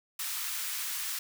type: high-pass noise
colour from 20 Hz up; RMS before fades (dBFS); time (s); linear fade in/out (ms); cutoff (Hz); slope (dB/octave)
white; -35; 0.19-1.19; 5; 1100; 24
effects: none